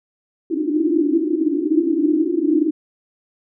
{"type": "band-pass noise", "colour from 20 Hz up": "white", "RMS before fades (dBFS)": -18, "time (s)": [0.5, 2.71], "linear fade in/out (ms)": 10, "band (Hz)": [290, 340], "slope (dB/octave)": 96, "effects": []}